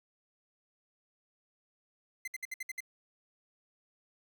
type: tone bursts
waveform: 45% pulse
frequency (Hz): 2064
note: C7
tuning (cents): -24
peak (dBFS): -36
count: 7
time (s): 2.25-2.805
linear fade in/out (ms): 5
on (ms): 27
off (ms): 61
effects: none